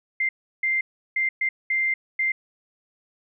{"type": "tone bursts at uneven times", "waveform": "sine", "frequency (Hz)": 2093, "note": "C7", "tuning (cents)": 0, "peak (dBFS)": -20, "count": 6, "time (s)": [[0.2, 0.29], [0.63, 0.81], [1.16, 1.29], [1.41, 1.49], [1.7, 1.94], [2.19, 2.32]], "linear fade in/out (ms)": 5, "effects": []}